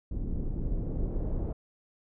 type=noise with low-pass filter sweep; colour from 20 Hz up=brown; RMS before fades=-31 dBFS; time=0.11-1.53 s; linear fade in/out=5 ms; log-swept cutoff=290 to 570 Hz; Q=1.3; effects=none